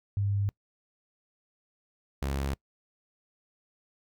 sine / sawtooth tone pair in turn, 100.4 / 68.7 Hz, G2 / C#2, +42 / -15 cents, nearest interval perfect fifth, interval 657 cents, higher first, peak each -25 dBFS, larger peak neither, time 0.17-0.49 / 2.22-2.54 s, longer neither, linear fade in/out 0 ms, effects noise-tail reverb RT60 0.1 s tail -25 dB re dry

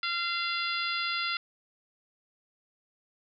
harmonic tone, 689 Hz, F5, 24 cents flat, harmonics 2 / 3 / 4 / 5 / 6 / 7, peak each -33 / -35 / -36 / -37 / -38 / -38 dBFS, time 0.03-1.37 s, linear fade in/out 2 ms, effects none

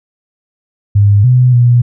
sine tone with pitch steps, 101.7 / 125.9 / 121.3 Hz, G#2 / B2 / B2, -36 / +34 / -31 cents, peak -4 dBFS, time 0.95-1.82 s, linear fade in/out 10 ms, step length 290 ms, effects none

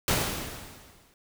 pink noise with exponential decay, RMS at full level -23 dBFS, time 0.08-1.14 s, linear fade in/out 1 ms, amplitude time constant 230 ms, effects none

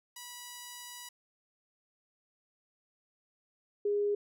5% pulse / sine tone pair in turn, 976 / 410.4 Hz, B5 / G#4, -21 / -21 cents, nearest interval octave + minor third, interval 1500 cents, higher first, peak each -32 / -27 dBFS, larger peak second, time 0.16-1.09 / 3.85-4.15 s, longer first, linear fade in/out 5 ms, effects none

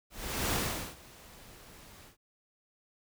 pink noise with ADSR envelope, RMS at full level -30 dBFS, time 0.1-2.17 s, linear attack 420 ms, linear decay 430 ms, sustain -23 dB, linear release 120 ms, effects none

